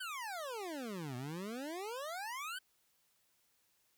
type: exponential two-way sweep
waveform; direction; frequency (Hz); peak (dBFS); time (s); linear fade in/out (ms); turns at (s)
25% pulse; down then up; 1568 to 120 to 1568; -37; 0-2.59; 10; 1.16
effects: white hiss -75 dBFS RMS until 3.97 s